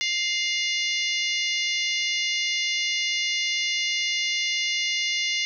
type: harmonic tone with a mistuned harmonic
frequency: 699 Hz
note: F5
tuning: 1 cent sharp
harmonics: 3 / 4 / 5 / 6 / 7 / 8 / 9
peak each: -27 / -29 / -31 / -33 / -34 / -35 / -36 dBFS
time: 0.01-5.45 s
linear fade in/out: 0 ms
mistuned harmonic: 4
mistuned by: +33 cents
effects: none